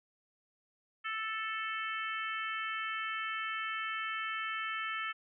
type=harmonic tone; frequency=440 Hz; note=A4; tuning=in tune; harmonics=3 / 4 / 5 / 6 / 7; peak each=-38 / -40 / -42 / -44 / -45 dBFS; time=1.04-5.13 s; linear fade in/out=20 ms; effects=none